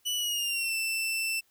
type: tone with pitch glide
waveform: sawtooth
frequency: 2960 to 2668 Hz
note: F#7 to E7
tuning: 0 to +20 cents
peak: -25 dBFS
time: 0.05-1.41 s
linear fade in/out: 20 ms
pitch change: -180 cents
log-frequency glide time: 0.16-0.74 s
effects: white hiss -68 dBFS RMS until 1.5 s